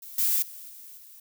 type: noise with level steps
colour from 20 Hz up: violet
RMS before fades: -43 / -24 / -43 / -46 / -49 dBFS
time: 0.02-1.2 s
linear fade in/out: 5 ms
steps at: 0.18 / 0.42 / 0.69 / 0.97 s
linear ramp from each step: 5 ms
effects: none